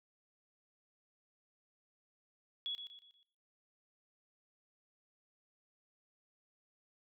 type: tone with echo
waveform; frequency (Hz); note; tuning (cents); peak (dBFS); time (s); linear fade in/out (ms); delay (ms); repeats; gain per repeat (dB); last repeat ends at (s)
sine; 3368; G#7; +24; -36; 2.66-2.75; 0; 120; 4; -8; 3.23
effects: noise-tail reverb RT60 0.8 s tail -22 dB re dry